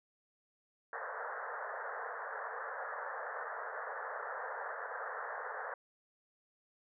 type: band-pass noise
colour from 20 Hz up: white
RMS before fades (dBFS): -42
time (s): 0.93-5.74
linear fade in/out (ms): 2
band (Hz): 440 to 1800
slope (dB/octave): 96
effects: none